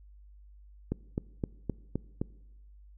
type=click train; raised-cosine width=3 ms; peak=-17 dBFS; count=6; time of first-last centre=0.92-2.215 s; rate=3.86 Hz; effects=noise-tail reverb RT60 1.0 s tail -22 dB re dry + added 50 Hz sine -51 dBFS peak until 2.97 s